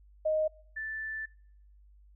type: tone pair in turn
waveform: sine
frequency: 622.3 / 1760.1 Hz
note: D#5 / A6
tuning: 0 / 0 cents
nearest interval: octave + tritone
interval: 1800 cents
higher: second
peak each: -25 / -34 dBFS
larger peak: first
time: 0.25-0.48 / 0.76-1.26 s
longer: second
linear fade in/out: 10 ms
effects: noise-tail reverb RT60 0.7 s tail -26 dB re dry + added 50 Hz sine -55 dBFS peak until 2.15 s